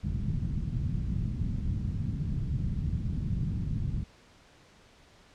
white low-pass noise, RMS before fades -31 dBFS, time 0.03-4.04 s, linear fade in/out 10 ms, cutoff 170 Hz, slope 24 dB/octave, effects pink hiss -58 dBFS RMS until 5.34 s + low-pass 6000 Hz 12 dB/octave

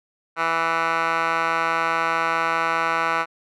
10% pulse tone with band-pass filter, 164.81 Hz, E3, in tune, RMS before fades -22 dBFS, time 0.36-3.26 s, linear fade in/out 50 ms, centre 1500 Hz, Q 6.3, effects none

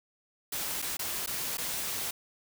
white noise with dropouts, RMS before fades -34 dBFS, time 0.52-2.11 s, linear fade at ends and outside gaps 5 ms, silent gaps 0.819-0.823 / 0.97-0.992 / 1.262-1.273 / 1.572-1.581 s, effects none

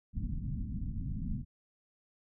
pink low-pass noise, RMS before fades -36 dBFS, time 0.13-1.45 s, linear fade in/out 50 ms, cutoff 240 Hz, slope 48 dB/octave, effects none

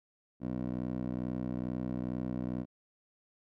15% pulse tone with band-pass filter, 62.3 Hz, B1, 16 cents sharp, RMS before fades -36 dBFS, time 0.4-2.66 s, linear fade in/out 50 ms, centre 290 Hz, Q 1.4, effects none

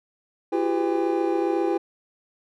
triangle tone cluster, 337.9 / 372.4 / 399.9 / 503 / 805 Hz, E4 / F#4 / G4 / B4 / G5, +43 / +11 / +35 / +32 / +46 cents, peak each -22 / -28 / -25 / -28 / -28 dBFS, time 0.52-1.78 s, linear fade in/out 10 ms, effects none

